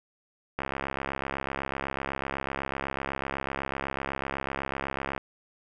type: click train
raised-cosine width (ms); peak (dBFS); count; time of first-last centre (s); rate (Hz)
0.5; -15; 313; 0.59-5.178; 68
effects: none